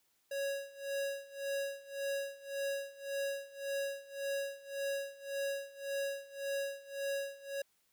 square tone with tremolo, 554.4 Hz, C#5, in tune, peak -34 dBFS, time 0.31-7.62 s, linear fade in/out 5 ms, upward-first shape sine, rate 1.8 Hz, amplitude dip 90%, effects white hiss -75 dBFS RMS until 7.92 s

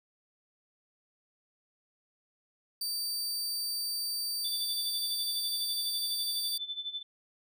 sawtooth tone, 4638 Hz, D8, 22 cents flat, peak -29 dBFS, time 2.81-6.58 s, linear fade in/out 5 ms
sine tone with tremolo, 3520 Hz, A7, in tune, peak -32 dBFS, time 4.44-7.03 s, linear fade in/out 10 ms, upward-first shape sine, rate 12 Hz, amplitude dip 80%
effects none

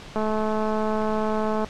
click train, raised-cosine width 1 ms, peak -13 dBFS, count 322, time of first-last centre 0.16-1.646 s, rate 216 Hz, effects pink hiss -41 dBFS RMS until 1.69 s + low-pass 5000 Hz 12 dB/octave

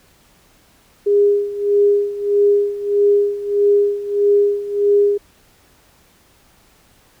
sine tone with tremolo, 407.5 Hz, G#4, 33 cents flat, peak -9 dBFS, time 1.06-5.18 s, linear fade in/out 10 ms, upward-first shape sine, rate 1.6 Hz, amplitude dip 80%, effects pink hiss -53 dBFS RMS until 7.2 s

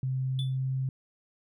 sine tone with pitch glide, 130.81 to 131.95 Hz, C3 to C3, 0 to +15 cents, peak -27 dBFS, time 0.03-0.89 s, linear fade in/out 2 ms, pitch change +15 cents, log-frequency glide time 0.16-0.73 s
triangle tone with exponential decay, 3471 Hz, A7, 24 cents flat, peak -31 dBFS, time 0.39-0.57 s, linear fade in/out 1 ms, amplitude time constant 37 ms
effects none

